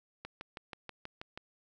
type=click train; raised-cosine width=0.3 ms; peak=-26 dBFS; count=8; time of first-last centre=0.25-1.375 s; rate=6.22 Hz; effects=none